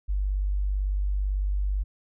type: tone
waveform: sine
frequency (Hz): 49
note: G1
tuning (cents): 0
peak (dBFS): -23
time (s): 0.08-1.84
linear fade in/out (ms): 20
effects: none